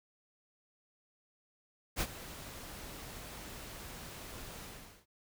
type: noise with ADSR envelope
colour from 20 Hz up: pink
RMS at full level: -32 dBFS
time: 1.96-5.06 s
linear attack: 47 ms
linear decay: 53 ms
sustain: -15 dB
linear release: 420 ms
effects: none